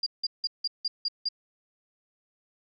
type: tone bursts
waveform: sine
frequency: 4808 Hz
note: D8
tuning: 40 cents sharp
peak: -25 dBFS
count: 7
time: 0.03-1.288 s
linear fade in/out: 5 ms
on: 34 ms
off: 170 ms
effects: none